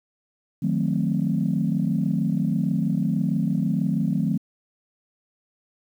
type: chord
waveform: sine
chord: D# diminished seventh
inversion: none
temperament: equal with one note detuned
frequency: 155.56 / 181.82 / 220 / 261.6 Hz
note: D#3 / F#3 / A3 / C4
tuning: 0 / -30 / 0 / 0 cents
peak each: -25 / -24 / -25 / -28 dBFS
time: 0.62-4.38 s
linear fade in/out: 10 ms
effects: tanh soft clip ceiling -11 dBFS + 9-bit